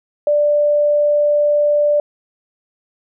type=tone; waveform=sine; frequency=589 Hz; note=D5; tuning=5 cents sharp; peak=-11 dBFS; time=0.27-2 s; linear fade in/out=2 ms; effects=none